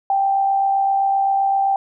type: tone with amplitude modulation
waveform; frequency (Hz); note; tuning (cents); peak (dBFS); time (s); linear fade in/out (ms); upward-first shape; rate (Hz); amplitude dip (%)
sine; 785; G5; +2; -13; 0.1-1.76; 2; sine; 67.7; 35
effects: none